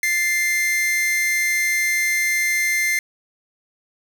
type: tone pair together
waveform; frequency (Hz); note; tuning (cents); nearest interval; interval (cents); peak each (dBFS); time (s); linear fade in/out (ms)
45% pulse; 1760 / 2093; A6 / C7; 0 / 0; minor third; 300; -28 / -18; 0.03-2.99; 2
effects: 8-bit